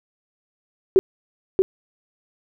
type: tone with echo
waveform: sine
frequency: 380.2 Hz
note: F#4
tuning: 47 cents sharp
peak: -9 dBFS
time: 0.96-0.99 s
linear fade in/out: 0 ms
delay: 630 ms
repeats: 1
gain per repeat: -3 dB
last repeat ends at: 1.62 s
effects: none